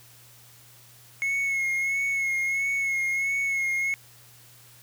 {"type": "tone with vibrato", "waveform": "triangle", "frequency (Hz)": 2179, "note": "C#7", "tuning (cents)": -30, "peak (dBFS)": -22, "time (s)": [1.22, 3.94], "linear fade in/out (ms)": 0, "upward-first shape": "sine", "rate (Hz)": 1.5, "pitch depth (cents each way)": 32, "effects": ["added 120 Hz sine -56 dBFS peak until 4.82 s", "white hiss -53 dBFS RMS until 4.82 s"]}